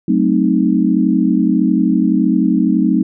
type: chord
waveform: sine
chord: F# diminished seventh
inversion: none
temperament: equal with one note detuned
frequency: 187.58 / 220 / 261.6 / 311.1 Hz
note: F#3 / A3 / C4 / Eb4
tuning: +24 / 0 / 0 / 0 cents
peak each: -16 dBFS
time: 0.08-3.03 s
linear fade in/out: 5 ms
effects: none